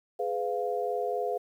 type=chord; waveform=sine; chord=F diminished; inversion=first; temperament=just; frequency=419.1 / 502.9 / 698.5 Hz; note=Ab4 / Cb5 / F5; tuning=+16 / +31 / 0 cents; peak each=-32 dBFS; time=0.19-1.38 s; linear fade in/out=10 ms; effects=10-bit